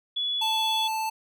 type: tone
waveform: sine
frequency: 3409 Hz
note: G#7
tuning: 45 cents sharp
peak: -25 dBFS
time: 0.16-0.88 s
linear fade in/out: 10 ms
type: tone with vibrato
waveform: square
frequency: 880 Hz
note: A5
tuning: in tune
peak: -27 dBFS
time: 0.41-1.1 s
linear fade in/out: 10 ms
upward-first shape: triangle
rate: 17 Hz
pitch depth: 8 cents each way
effects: none